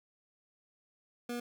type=tone; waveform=25% pulse; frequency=240.7 Hz; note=B3; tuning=44 cents flat; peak=-32 dBFS; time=1.29-1.4 s; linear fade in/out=5 ms; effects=none